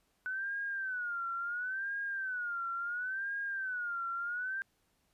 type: tone with vibrato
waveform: sine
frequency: 1491 Hz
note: F#6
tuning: 13 cents sharp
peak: -34 dBFS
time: 0.26-4.62 s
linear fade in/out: 0 ms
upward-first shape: sine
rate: 0.72 Hz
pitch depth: 150 cents each way
effects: pink hiss -75 dBFS RMS until 5.13 s + resampled to 32000 Hz